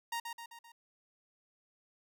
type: tone with echo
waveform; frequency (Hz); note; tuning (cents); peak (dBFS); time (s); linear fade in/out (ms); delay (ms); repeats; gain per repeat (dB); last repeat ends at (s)
sawtooth; 932.3; A#5; 0; -31; 0.12-0.2; 5; 130; 4; -5; 0.72
effects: none